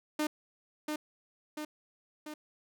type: tone with echo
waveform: sawtooth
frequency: 303.3 Hz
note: D#4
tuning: 44 cents flat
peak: -25 dBFS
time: 0.19-0.27 s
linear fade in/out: 5 ms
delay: 690 ms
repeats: 3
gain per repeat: -4 dB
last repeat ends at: 2.34 s
effects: none